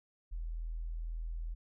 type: tone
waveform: sine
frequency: 41.02 Hz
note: E1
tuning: 8 cents flat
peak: -36 dBFS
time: 0.31-1.55 s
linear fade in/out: 20 ms
effects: none